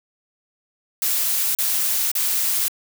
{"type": "noise bursts", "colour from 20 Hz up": "blue", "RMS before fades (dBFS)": -21, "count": 3, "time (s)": [1.02, 2.682], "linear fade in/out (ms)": 2, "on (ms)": 530, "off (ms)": 36, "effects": []}